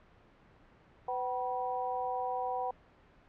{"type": "tone cluster", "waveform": "sine", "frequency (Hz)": [502, 760, 971], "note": ["B4", "F#5", "B5"], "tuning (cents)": [28, 46, -30], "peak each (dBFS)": [-38, -34, -38], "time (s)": [1.08, 2.71], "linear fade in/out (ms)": 5, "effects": ["pink hiss -61 dBFS RMS until 3.28 s", "low-pass 2000 Hz 12 dB/octave"]}